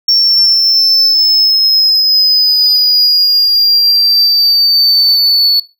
triangle exponential sweep, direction down, 5470 to 4435 Hz, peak -5 dBFS, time 0.08-5.6 s, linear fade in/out 5 ms, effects noise-tail reverb RT60 0.3 s tail -21 dB re dry

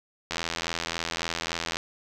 click train, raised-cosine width 0.2 ms, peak -11 dBFS, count 123, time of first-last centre 0.31-1.769 s, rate 83.6 Hz, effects none

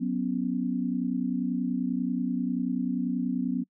sine chord, F# suspended fourth, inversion none, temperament equal, 185 / 246.9 / 277.2 Hz, F#3 / B3 / C#4, 0 / 0 / 0 cents, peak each -31 / -28 / -32 dBFS, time 0-3.64 s, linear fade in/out 20 ms, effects noise-tail reverb RT60 0.1 s tail -25 dB re dry

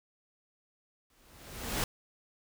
pink noise with exponential growth, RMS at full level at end -29 dBFS, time 1.1-1.84 s, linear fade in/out 2 ms, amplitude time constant 160 ms, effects none

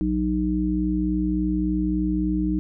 harmonic tone, 61.74 Hz, B1, in tune, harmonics 1 / 3 / 5, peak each -27 / -25 / -23 dBFS, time 0.01-2.59 s, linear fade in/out 0 ms, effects none

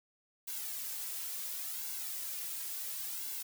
blue noise with flanger, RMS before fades -40 dBFS, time 0.47-3.43 s, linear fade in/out 10 ms, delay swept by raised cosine 1.6 to 3.4 ms, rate 0.71 Hz, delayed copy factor -0.9, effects none

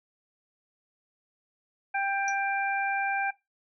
harmonic tone, 790 Hz, G5, 13 cents sharp, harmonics 1 / 2 / 3, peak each -28 / -31 / -32 dBFS, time 1.94-3.31 s, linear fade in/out 10 ms
sine tone with exponential decay, 5800 Hz, F#8, 35 cents flat, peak -28 dBFS, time 2.28-2.36 s, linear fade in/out 1 ms, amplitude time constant 17 ms
effects noise-tail reverb RT60 0.2 s tail -19 dB re dry

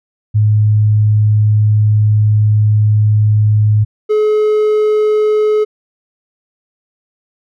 sine / triangle tone pair in turn, 106.3 / 426.3 Hz, G#2 / G#4, +41 / +45 cents, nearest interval 2 octaves, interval 2404 cents, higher second, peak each -7 / -7 dBFS, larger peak neither, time 0.34-3.85 / 4.09-5.65 s, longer first, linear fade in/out 20 ms, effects none

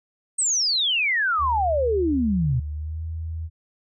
sine exponential sweep, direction down, 8540 to 116.54 Hz, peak -19 dBFS, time 0.38-2.6 s, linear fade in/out 10 ms
sine tone with pitch glide, 74.8 to 81.1 Hz, D2 to E2, +32 to -28 cents, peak -27 dBFS, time 1.38-3.5 s, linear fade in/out 50 ms, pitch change +140 cents, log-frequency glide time 2.71-3.04 s
effects none

